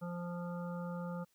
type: harmonic tone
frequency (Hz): 174.61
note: F3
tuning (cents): 0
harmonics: 1 / 3 / 5 / 7 / 8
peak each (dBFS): -39 / -45 / -51 / -51 / -55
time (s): 0.01-1.25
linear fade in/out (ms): 20
effects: white hiss -75 dBFS RMS until 1.34 s